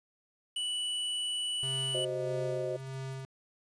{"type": "tone", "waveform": "square", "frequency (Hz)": 2960, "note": "F#7", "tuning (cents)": 0, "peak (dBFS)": -32, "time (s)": [0.56, 2.05], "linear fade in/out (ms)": 5}
{"type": "tone with tremolo", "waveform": "square", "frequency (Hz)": 133.2, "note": "C3", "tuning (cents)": 31, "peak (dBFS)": -37, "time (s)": [1.63, 3.25], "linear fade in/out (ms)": 0, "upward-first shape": "sine", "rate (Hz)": 1.6, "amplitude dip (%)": 50}
{"type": "chord", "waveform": "sine", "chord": "C diminished", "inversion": "second", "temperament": "equal with one note detuned", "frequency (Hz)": [372.4, 523.3, 622.3], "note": ["Gb4", "C5", "Eb5"], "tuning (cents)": [11, 0, 0], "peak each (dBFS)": -36, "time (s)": [1.94, 2.77], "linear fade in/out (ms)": 10}
{"effects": ["resampled to 22050 Hz", "10-bit"]}